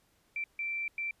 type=tone bursts at uneven times; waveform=sine; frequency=2344 Hz; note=D7; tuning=4 cents flat; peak=-32 dBFS; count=3; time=0.36-0.44 / 0.59-0.88 / 0.98-1.11 s; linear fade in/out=2 ms; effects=pink hiss -70 dBFS RMS until 1.2 s + resampled to 32000 Hz